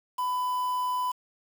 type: tone with quantisation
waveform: triangle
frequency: 999 Hz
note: B5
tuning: 20 cents sharp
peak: -24 dBFS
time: 0.18-1.12 s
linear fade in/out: 10 ms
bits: 7
effects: none